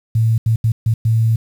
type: tone bursts at uneven times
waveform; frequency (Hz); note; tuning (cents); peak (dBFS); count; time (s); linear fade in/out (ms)
sine; 112.8; A2; +44; -11; 5; 0.15-0.38 / 0.46-0.56 / 0.64-0.72 / 0.86-0.94 / 1.05-1.36; 5
effects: 7-bit